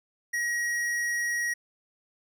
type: tone with hard clipping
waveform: triangle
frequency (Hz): 1899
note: A#6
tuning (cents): +32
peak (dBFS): -28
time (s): 0.33-1.54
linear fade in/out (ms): 10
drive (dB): 15
effects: none